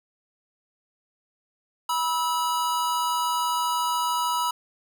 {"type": "tone pair together", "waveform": "square", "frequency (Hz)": [973.9, 1300], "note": ["B5", "E6"], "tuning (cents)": [-24, -24], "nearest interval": "perfect fourth", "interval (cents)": 500, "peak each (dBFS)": [-25, -29], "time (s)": [1.89, 4.51], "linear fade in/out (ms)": 5, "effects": []}